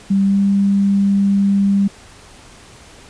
sine tone with pitch glide, 196 to 198.51 Hz, G3 to G3, 0 to +22 cents, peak -11 dBFS, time 0.1-1.88 s, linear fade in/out 10 ms, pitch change +22 cents, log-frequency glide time 0.24-0.38 s, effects pink hiss -42 dBFS RMS until 3.09 s + resampled to 22050 Hz

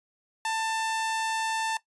sawtooth tone, 890 Hz, A5, 20 cents sharp, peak -23 dBFS, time 0.45-1.77 s, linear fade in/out 2 ms, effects noise-tail reverb RT60 0.1 s tail -17 dB re dry + resampled to 24000 Hz

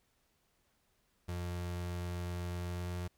35% pulse tone with pitch glide, 88 to 88.71 Hz, F2 to F2, +14 to +28 cents, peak -35 dBFS, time 1.28-3.08 s, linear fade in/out 10 ms, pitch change +14 cents, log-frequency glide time 2.61-2.96 s, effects pink hiss -75 dBFS RMS until 3.17 s

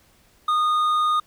sine tone with hard clipping, 1230 Hz, D#6, 20 cents flat, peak -19 dBFS, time 0.48-1.2 s, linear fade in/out 5 ms, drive 5 dB, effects pink hiss -58 dBFS RMS until 1.26 s

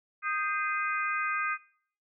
harmonic tone with a mistuned harmonic, 412.6 Hz, G#4, 11 cents flat, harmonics 3 / 4 / 5 / 6, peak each -31 / -33 / -35 / -37 dBFS, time 0.22-1.58 s, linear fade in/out 50 ms, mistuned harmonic 4, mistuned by -80 cents, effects noise-tail reverb RT60 0.6 s tail -23 dB re dry

